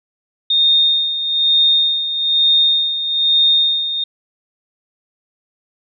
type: tone with tremolo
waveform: sine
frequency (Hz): 3672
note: A#7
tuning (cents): -27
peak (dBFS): -9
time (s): 0.5-4.04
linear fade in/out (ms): 5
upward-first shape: sine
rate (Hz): 1.1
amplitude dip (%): 65
effects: none